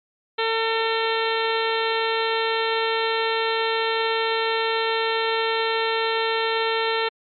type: harmonic tone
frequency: 450 Hz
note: A4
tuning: 39 cents sharp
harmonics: 1 / 2 / 3 / 4 / 5 / 6 / 7 / 8 / 9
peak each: -24 / -27 / -29 / -30 / -31 / -32 / -32 / -33 / -34 dBFS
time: 0.38-7.09 s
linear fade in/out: 10 ms
effects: MP3 32 kbps